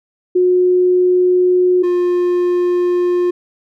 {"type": "tone pair in turn", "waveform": ["sine", "triangle"], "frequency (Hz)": [362.6, 355.1], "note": ["F#4", "F4"], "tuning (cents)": [-35, 29], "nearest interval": "unison", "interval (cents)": 36, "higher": "first", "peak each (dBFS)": [-9, -10], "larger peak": "first", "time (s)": [[0.35, 1.83], [1.83, 3.31]], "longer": "neither", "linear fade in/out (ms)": 10, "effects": []}